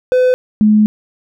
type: tone pair in turn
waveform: triangle / sine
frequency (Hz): 506 / 212.7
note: B4 / G#3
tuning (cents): +42 / +42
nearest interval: octave + minor third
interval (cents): 1500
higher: first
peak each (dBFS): -6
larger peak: neither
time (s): 0.12-0.34 / 0.61-0.86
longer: second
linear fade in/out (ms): 0
effects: none